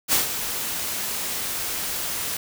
white noise with ADSR envelope, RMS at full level -18 dBFS, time 0.08-2.37 s, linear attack 50 ms, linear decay 130 ms, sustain -10 dB, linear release 3 ms, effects none

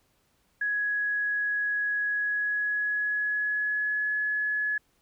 sine tone with pitch glide, 1672 to 1699.3 Hz, G#6 to G#6, +11 to +39 cents, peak -25 dBFS, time 0.61-4.78 s, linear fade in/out 5 ms, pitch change +28 cents, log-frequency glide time 2.07-4.13 s, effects pink hiss -69 dBFS RMS until 5.01 s

